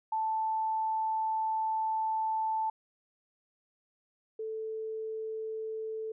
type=tone pair in turn; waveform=sine; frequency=880 / 440 Hz; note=A5 / A4; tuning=0 / 0 cents; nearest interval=octave; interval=1200 cents; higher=first; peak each=-28 / -34 dBFS; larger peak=first; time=0.12-2.7 / 4.39-6.12 s; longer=first; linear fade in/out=5 ms; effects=none